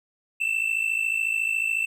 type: tone pair together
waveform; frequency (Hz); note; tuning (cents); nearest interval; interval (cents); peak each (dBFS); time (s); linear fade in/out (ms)
triangle; 2637 / 2691; E7 / E7; 0 / +35; unison; 35; -24; 0.4-1.86; 10
effects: none